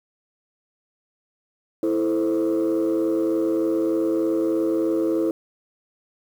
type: chord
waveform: sine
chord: A minor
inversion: second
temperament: equal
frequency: 329.6 / 440 / 523.3 Hz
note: E4 / A4 / C5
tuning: 0 / 0 / 0 cents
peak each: -19 / -24 / -25 dBFS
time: 1.83-5.31 s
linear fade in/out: 2 ms
effects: tanh soft clip ceiling -15 dBFS + 8-bit